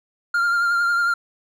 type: tone with vibrato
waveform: triangle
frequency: 1396.9 Hz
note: F6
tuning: in tune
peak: -15 dBFS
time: 0.34-1.14 s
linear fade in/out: 5 ms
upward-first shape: triangle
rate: 11 Hz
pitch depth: 30 cents each way
effects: none